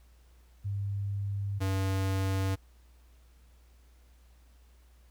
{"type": "tone pair in turn", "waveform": ["sine", "square"], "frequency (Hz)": [100.1, 95.95], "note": ["G2", "G2"], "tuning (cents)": [37, -37], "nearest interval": "minor second", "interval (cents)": 74, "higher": "first", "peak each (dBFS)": [-30, -28], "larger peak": "second", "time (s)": [[0.64, 1.6], [1.6, 2.56]], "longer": "neither", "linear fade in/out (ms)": 20, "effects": ["added 60 Hz sine -56 dBFS peak until 5.1 s", "pink hiss -68 dBFS RMS until 5.1 s"]}